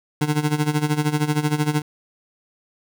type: tone with tremolo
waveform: 25% pulse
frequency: 150 Hz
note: D3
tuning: 37 cents sharp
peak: -12 dBFS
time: 0.21-1.82 s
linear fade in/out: 5 ms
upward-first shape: sine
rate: 13 Hz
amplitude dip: 80%
effects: none